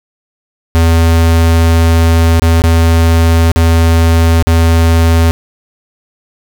square tone with dropouts, 82.7 Hz, E2, 6 cents sharp, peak -6 dBFS, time 0.75-5.31 s, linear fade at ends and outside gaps 0 ms, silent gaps 2.396-2.42 / 2.619-2.639 / 3.517-3.56 / 4.425-4.47 s, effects none

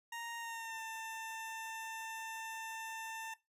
20% pulse tone with pitch glide, 932.3 to 894.3 Hz, A#5 to A5, 0 to +28 cents, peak -37 dBFS, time 0.12-3.34 s, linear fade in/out 5 ms, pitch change -72 cents, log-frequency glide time 0.38-0.81 s, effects noise-tail reverb RT60 0.2 s tail -18 dB re dry + resampled to 32000 Hz

